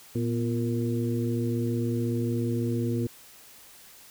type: harmonic tone with a mistuned harmonic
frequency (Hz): 116.2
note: A#2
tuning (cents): -5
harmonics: 1 / 2 / 3 / 4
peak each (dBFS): -28 / -29 / -32 / -36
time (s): 0.15-3.07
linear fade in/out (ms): 5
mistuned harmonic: 2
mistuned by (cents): +77
effects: white hiss -51 dBFS RMS until 4.1 s